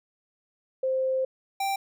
sine / square tone pair in turn, 523.3 / 784.1 Hz, C5 / G5, 0 / 0 cents, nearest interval perfect fifth, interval 700 cents, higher second, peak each -23 / -26 dBFS, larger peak first, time 0.83-1.25 / 1.6-1.76 s, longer first, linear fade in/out 5 ms, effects none

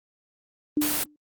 sine tone with exponential decay, 298 Hz, D4, 25 cents sharp, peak -18 dBFS, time 0.77-1.16 s, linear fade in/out 2 ms, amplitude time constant 83 ms
white noise, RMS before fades -26 dBFS, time 0.81-1.04 s, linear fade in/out 10 ms
effects Opus 24 kbps

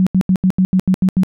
sine tone bursts, 186.4 Hz, F#3, 13 cents sharp, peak -9 dBFS, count 9, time 0-1.234 s, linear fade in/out 0 ms, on 66 ms, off 80 ms, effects none

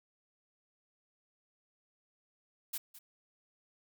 blue noise with echo, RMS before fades -37 dBFS, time 2.73-2.78 s, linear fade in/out 10 ms, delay 210 ms, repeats 1, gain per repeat -15 dB, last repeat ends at 2.99 s, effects none

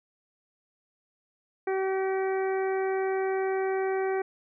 harmonic tone, 382.5 Hz, G4, 42 cents flat, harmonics 1 / 2 / 3 / 4 / 5 / 6, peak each -26 / -33 / -42 / -40 / -41 / -44 dBFS, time 1.67-4.22 s, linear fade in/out 5 ms, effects none

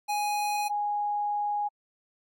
square / sine tone pair in turn, 830.6 / 826.8 Hz, G#5 / G#5, 0 / -8 cents, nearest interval unison, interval 8 cents, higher first, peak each -27 / -26 dBFS, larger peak second, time 0.08-0.69 / 0.69-1.69 s, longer second, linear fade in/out 20 ms, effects AAC 48 kbps

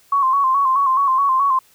sine tone with vibrato, 1082 Hz, C#6, 42 cents flat, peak -13 dBFS, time 0.12-1.59 s, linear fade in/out 5 ms, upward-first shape square, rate 4.7 Hz, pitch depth 58 cents each way, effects white hiss -54 dBFS RMS until 1.74 s

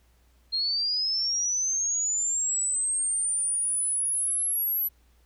sine linear sweep, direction up, 4184 to 11850 Hz, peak -24 dBFS, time 0.52-4.89 s, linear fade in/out 20 ms, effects added 60 Hz sine -59 dBFS peak until 5.25 s + pink hiss -67 dBFS RMS until 5.25 s

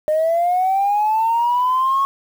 sine linear sweep, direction up, 607 to 1103 Hz, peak -13 dBFS, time 0.08-2.05 s, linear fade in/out 0 ms, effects tanh soft clip ceiling -11 dBFS + 7-bit

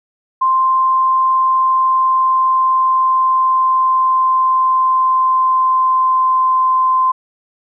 sine tone with pitch glide, 1046.5 to 1036.9 Hz, C6 to C6, 0 to -16 cents, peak -10 dBFS, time 0.41-7.12 s, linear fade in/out 10 ms, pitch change -16 cents, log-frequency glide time 1.13-6.65 s, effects none

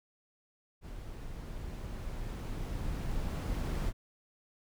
brown noise with level ramp, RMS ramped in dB -44 to -32 dBFS, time 0.81-3.93 s, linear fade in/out 50 ms, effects none

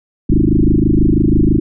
sine tone with frequency modulation, 168.3 Hz, E3, 36 cents sharp, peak -8 dBFS, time 0.29-1.6 s, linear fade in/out 10 ms, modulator 26.1 Hz, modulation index 6.6, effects none

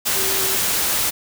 sine tone in noise, 385.4 Hz, G4, 29 cents flat, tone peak -29 dBFS, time 0.15-0.57 s, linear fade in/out 20 ms, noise white, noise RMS -20 dBFS, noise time 0.05-1.11 s, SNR -12 dB, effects none

